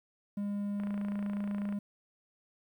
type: tone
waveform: triangle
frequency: 203.2 Hz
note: G#3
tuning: 38 cents flat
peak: -30 dBFS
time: 0.37-1.79 s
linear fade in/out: 5 ms
type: click train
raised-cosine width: 0.5 ms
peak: -31 dBFS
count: 27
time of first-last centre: 0.8-1.725 s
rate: 28.1 Hz
effects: 11-bit